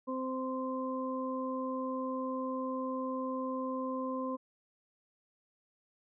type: harmonic tone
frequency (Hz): 260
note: C4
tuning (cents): -11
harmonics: 1 / 2 / 4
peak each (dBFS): -36 / -38 / -39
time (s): 0.07-4.37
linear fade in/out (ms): 20
effects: none